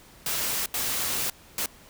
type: noise bursts at uneven times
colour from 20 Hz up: white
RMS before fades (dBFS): -28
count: 3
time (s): 0.26-0.66 / 0.74-1.3 / 1.58-1.66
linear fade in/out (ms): 2
effects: pink hiss -52 dBFS RMS until 1.89 s